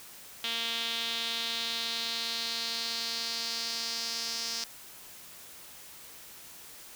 sawtooth tone with band-pass filter sweep, 230.5 Hz, A#3, 19 cents flat, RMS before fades -34 dBFS, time 0.44-4.64 s, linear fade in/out 0 ms, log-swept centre 3400 to 5200 Hz, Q 3.9, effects white hiss -49 dBFS RMS until 6.95 s

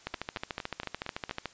two click trains, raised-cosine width 0.3 ms, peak -17 / -20 dBFS, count 20 / 6, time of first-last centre 0.07-1.457 / 0.14-1.295 s, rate 13.7 / 4.33 Hz, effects white hiss -56 dBFS RMS until 1.53 s + resampled to 16000 Hz

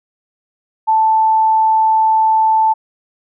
sine tone, 880 Hz, A5, in tune, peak -9 dBFS, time 0.87-2.74 s, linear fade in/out 20 ms, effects none

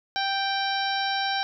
harmonic tone with a mistuned harmonic, 784 Hz, G5, in tune, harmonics 1 / 2 / 3 / 4 / 5 / 6 / 7, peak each -27 / -30 / -37 / -35 / -32 / -39 / -35 dBFS, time 0.16-1.43 s, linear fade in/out 0 ms, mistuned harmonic 4, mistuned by -17 cents, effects none

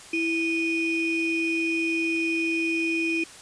triangle ring-modulated tone, 1400 Hz, F6, 4 cents sharp, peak -18 dBFS, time 0.13-3.24 s, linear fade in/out 5 ms, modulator 1070 Hz, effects white hiss -45 dBFS RMS until 3.41 s + resampled to 22050 Hz

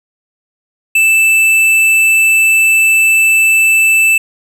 sine tone with tanh clipping, 2643 Hz, E7, 4 cents sharp, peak -8 dBFS, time 0.95-4.18 s, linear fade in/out 5 ms, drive 12 dB, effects none

